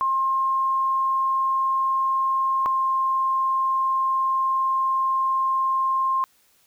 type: tone pair in turn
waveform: sine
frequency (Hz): 1064 / 1059.3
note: C6 / C6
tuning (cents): +29 / +21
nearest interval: unison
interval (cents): 8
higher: first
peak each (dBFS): -19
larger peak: neither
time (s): 0.01-2.66 / 2.66-6.24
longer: second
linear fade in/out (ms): 0
effects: white hiss -61 dBFS RMS until 6.66 s